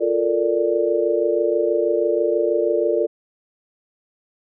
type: chord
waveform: sine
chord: Bb major seventh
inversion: second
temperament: equal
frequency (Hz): 349.2 / 440 / 466.2 / 587.3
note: F4 / A4 / Bb4 / D5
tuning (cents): 0 / 0 / 0 / 0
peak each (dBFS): -22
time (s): 0-3.07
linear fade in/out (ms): 20
effects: none